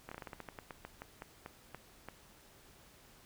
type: slowing click train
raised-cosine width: 0.5 ms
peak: -29 dBFS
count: 17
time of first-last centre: 0.09-2.086 s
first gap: 25 ms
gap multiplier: 1.19
effects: pink hiss -61 dBFS RMS until 3.25 s